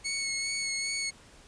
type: tone with vibrato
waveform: 15% pulse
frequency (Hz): 2200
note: C#7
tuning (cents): -14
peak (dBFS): -23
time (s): 0.04-1.11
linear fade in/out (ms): 20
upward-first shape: sine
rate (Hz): 2.5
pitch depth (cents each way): 19
effects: pink hiss -55 dBFS RMS until 1.47 s + resampled to 22050 Hz